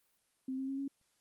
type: tone with pitch steps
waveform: sine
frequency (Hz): 261.6 / 266.3 / 271.1 / 276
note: C4 / C4 / C#4 / C#4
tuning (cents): 0 / +31 / -38 / -7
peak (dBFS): -35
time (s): 0.48-0.88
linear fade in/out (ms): 5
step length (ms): 100
effects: white hiss -75 dBFS RMS until 1.2 s + Opus 32 kbps